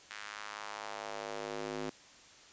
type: tone with high-pass filter sweep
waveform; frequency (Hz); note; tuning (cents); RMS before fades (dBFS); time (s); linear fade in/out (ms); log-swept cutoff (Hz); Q
square; 52.2; G#1; +10; -42; 0.1-1.9; 5; 1700 to 290; 1.5
effects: white hiss -57 dBFS RMS until 2.52 s + resampled to 16000 Hz